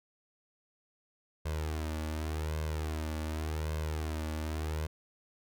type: tone with flanger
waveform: sawtooth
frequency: 77.78 Hz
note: D#2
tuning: in tune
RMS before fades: -35 dBFS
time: 1.45-4.87 s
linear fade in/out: 10 ms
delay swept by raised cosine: 1.9 to 3.5 ms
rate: 0.87 Hz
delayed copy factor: +0.65
effects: none